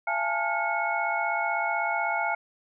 sine tone cluster, 679 / 827 / 883 / 1418 / 2197 Hz, F5 / G#5 / A5 / F6 / C#7, -49 / -8 / +6 / +26 / -16 cents, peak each -31 dBFS, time 0.07-2.35 s, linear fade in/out 5 ms, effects none

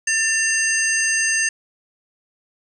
sine tone cluster, 1786 / 2740 / 4833 / 6310 / 8490 Hz, A6 / F7 / D8 / G8 / C9, +25 / -34 / +49 / +10 / +24 cents, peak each -20 / -25 / -29 / -22 / -26 dBFS, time 0.07-1.49 s, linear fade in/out 5 ms, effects 8-bit

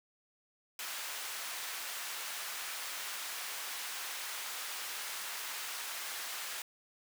pink high-pass noise, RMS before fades -41 dBFS, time 0.79-6.62 s, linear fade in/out 2 ms, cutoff 1200 Hz, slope 12 dB/octave, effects none

